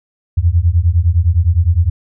sine beating tone pair, 80.8 / 90.6 Hz, E2 / F#2, -34 / -36 cents, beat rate 9.8 Hz, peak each -12 dBFS, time 0.37-1.9 s, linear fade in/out 10 ms, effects none

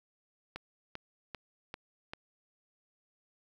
click train, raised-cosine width 0.3 ms, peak -24 dBFS, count 5, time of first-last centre 0.56-2.135 s, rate 2.54 Hz, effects 9-bit

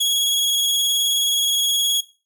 sawtooth tone with vibrato, 3322 Hz, G#7, in tune, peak -14 dBFS, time 0-2.01 s, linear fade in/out 10 ms, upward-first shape square, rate 19 Hz, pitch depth 15 cents each way, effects noise-tail reverb RT60 0.3 s tail -17 dB re dry

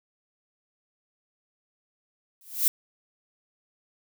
violet noise with exponential growth, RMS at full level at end -18 dBFS, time 2.41-2.68 s, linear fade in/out 1 ms, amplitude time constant 58 ms, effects none

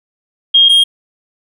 sine / triangle tone pair in turn, 3238 / 3238 Hz, G#7 / G#7, -45 / -45 cents, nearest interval unison, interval 0 cents, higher neither, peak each -4 dBFS, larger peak neither, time 0.54-0.69 / 0.69-0.84 s, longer neither, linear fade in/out 10 ms, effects none

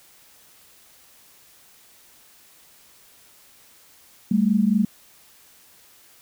sine tone pair together, 197.5 / 221.7 Hz, G3 / A3, +13 / +13 cents, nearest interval major second, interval 200 cents, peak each -19 dBFS, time 4.31-4.85 s, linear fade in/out 5 ms, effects white hiss -53 dBFS RMS until 6.21 s

